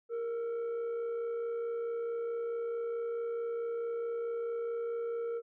sine tone with frequency modulation, 466.3 Hz, A#4, 1 cent sharp, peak -31 dBFS, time 0.09-5.42 s, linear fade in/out 50 ms, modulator 868 Hz, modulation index 0.24, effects tanh soft clip ceiling -31 dBFS

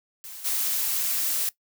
blue noise with level steps, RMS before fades -40 / -26 dBFS, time 0.24-1.49 s, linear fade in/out 0 ms, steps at 0.44 s, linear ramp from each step 20 ms, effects noise-tail reverb RT60 0.1 s tail -19 dB re dry

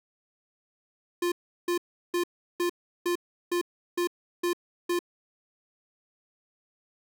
square tone bursts, 350 Hz, F4, 4 cents sharp, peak -25 dBFS, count 9, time 1.22-4.991 s, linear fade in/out 5 ms, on 99 ms, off 360 ms, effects none

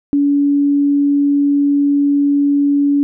sine tone, 284.8 Hz, C#4, 47 cents sharp, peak -10 dBFS, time 0.13-3.03 s, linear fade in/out 0 ms, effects none

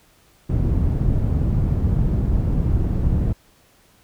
white low-pass noise, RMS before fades -19 dBFS, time 0.49-3.33 s, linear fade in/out 10 ms, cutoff 120 Hz, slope 12 dB/octave, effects pink hiss -56 dBFS RMS until 4.03 s

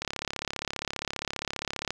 click train, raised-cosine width 0.2 ms, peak -13 dBFS, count 67, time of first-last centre 0.02-1.906 s, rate 35 Hz, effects none

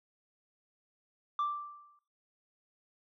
sine tone with exponential decay, 1174.7 Hz, D6, in tune, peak -25 dBFS, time 1.39-1.99 s, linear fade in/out 2 ms, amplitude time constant 130 ms, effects noise-tail reverb RT60 0.4 s tail -18 dB re dry + tanh soft clip ceiling -27 dBFS

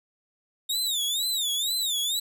sawtooth tone with vibrato, 3681 Hz, A#7, 23 cents flat, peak -22 dBFS, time 0.69-2.2 s, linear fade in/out 10 ms, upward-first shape sine, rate 2.1 Hz, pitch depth 170 cents each way, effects none

